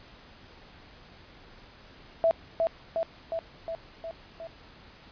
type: tone with echo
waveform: sine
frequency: 659.3 Hz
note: E5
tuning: in tune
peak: -19 dBFS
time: 2.24-2.31 s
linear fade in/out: 0 ms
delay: 360 ms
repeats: 6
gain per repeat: -3 dB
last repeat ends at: 4.47 s
effects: pink hiss -52 dBFS RMS until 5.11 s + resampled to 11025 Hz